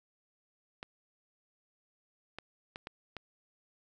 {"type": "clicks", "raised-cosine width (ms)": 0.3, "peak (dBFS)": -25, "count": 5, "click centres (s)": [0.829, 2.386, 2.759, 2.871, 3.167], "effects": []}